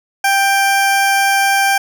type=tone; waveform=20% pulse; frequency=788 Hz; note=G5; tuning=9 cents sharp; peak=-6 dBFS; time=0.24-1.78 s; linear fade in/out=5 ms; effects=none